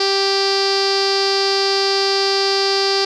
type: tone with low-pass filter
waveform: sawtooth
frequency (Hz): 392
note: G4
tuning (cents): 0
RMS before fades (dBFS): -17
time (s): 0-3.05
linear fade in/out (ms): 5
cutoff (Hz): 4800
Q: 9.4
effects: none